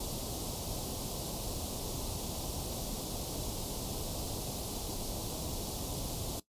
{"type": "band-stop noise", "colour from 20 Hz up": "pink", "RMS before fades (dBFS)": -38, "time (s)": [0, 6.4], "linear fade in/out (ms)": 5, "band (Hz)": [880, 3500], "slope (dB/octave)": 24, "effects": ["noise-tail reverb RT60 0.1 s tail -17 dB re dry", "resampled to 32000 Hz"]}